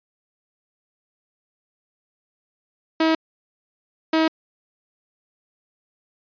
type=tone pair in turn; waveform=sawtooth; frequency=321 / 319.6 Hz; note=E4 / D#4; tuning=-46 / +47 cents; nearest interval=unison; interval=7 cents; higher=first; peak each=-12 dBFS; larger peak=neither; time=3-3.15 / 4.13-4.28 s; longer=neither; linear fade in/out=5 ms; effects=resampled to 11025 Hz